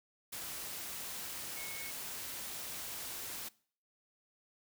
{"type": "tone in noise", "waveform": "sine", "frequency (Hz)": 2194, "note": "C#7", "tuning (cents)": -18, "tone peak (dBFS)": -47, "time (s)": [1.56, 1.91], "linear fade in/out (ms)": 10, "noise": "white", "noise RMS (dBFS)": -43, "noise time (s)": [0.32, 3.49], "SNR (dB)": -7, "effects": ["noise-tail reverb RT60 0.5 s tail -22 dB re dry"]}